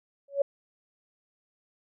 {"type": "tone with exponential growth", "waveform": "sine", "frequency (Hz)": 560, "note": "C#5", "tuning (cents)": 18, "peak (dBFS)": -17, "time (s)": [0.28, 0.42], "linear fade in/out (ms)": 5, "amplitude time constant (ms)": 29, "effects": []}